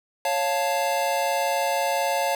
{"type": "chord", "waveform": "square", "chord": "Db augmented", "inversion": "none", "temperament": "equal", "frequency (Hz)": [554.4, 698.5, 880], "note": ["Db5", "F5", "A5"], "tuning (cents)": [0, 0, 0], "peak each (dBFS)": -27, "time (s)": [0.25, 2.35], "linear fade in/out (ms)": 2, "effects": []}